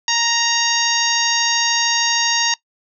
harmonic tone, 933 Hz, A#5, 1 cent sharp, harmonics 1 / 2 / 3 / 4 / 5 / 6 / 7, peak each -23 / -23 / -23 / -23 / -23 / -23 / -23 dBFS, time 0.08-2.54 s, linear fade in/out 2 ms, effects noise-tail reverb RT60 0.1 s tail -21 dB re dry

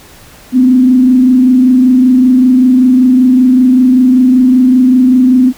sine tone with frequency modulation, 254.4 Hz, C4, 48 cents flat, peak -3 dBFS, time 0.52-5.53 s, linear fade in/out 50 ms, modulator 25.2 Hz, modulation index 0.41, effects pink hiss -37 dBFS RMS until 5.57 s

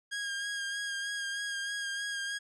sawtooth tone with vibrato, 1627 Hz, G#6, 36 cents flat, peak -30 dBFS, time 0.11-2.39 s, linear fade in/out 20 ms, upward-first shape sine, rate 3.2 Hz, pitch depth 24 cents each way, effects resampled to 22050 Hz

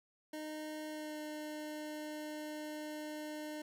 25% pulse tone with pitch glide, 307.7 to 303.8 Hz, D#4 to D#4, -19 to -41 cents, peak -38 dBFS, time 0.33-3.62 s, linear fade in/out 5 ms, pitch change -22 cents, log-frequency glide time 0.89-1.19 s, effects none

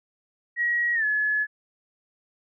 sine tone with pitch glide, 1905 to 1707 Hz, A#6 to G#6, +37 to +47 cents, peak -21 dBFS, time 0.56-1.47 s, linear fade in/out 50 ms, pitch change -190 cents, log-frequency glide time 0.94-1.05 s, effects none

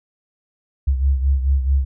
sine beating tone pair, 67.2 / 71.8 Hz, C2 / D2, +47 / -39 cents, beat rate 4.6 Hz, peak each -15 / -22 dBFS, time 0.87-1.85 s, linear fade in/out 10 ms, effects none

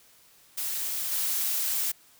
blue noise with level steps, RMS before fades -31 / -28 dBFS, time 0.57-1.92 s, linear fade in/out 10 ms, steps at 1.11 s, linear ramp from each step 10 ms, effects white hiss -58 dBFS RMS until 2.19 s

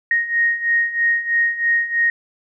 sine beating tone pair, 1864.7 / 1867.8 Hz, A#6 / A#6, 0 / +3 cents, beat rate 3.1 Hz, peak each -21 / -17 dBFS, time 0.11-2.1 s, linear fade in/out 2 ms, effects none

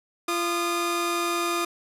sawtooth tone pair together, 343.8 / 1223 Hz, F4 / D#6, -27 / -30 cents, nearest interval octave + minor seventh, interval 2197 cents, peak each -23 dBFS, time 0.28-1.65 s, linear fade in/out 5 ms, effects resampled to 32000 Hz

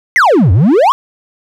triangle exponential two-way sweep, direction down then up, 2175 to 83 to 1153 Hz, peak -3 dBFS, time 0.16-0.92 s, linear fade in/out 0 ms, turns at 0.52 s, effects none

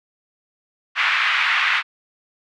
white band-pass noise, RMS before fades -19 dBFS, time 0.95-1.83 s, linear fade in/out 50 ms, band 1200 to 2600 Hz, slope 24 dB/octave, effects none

